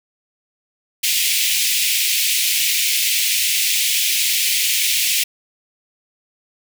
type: high-pass noise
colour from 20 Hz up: pink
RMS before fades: -18 dBFS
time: 1.03-5.24 s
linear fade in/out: 10 ms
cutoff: 2200 Hz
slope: 48 dB/octave
effects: none